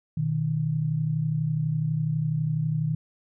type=tone pair together; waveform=sine; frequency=123.47 / 155.56 Hz; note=B2 / D#3; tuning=0 / 0 cents; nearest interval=major third; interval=400 cents; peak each=-29 / -24 dBFS; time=0.17-2.95 s; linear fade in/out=5 ms; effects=none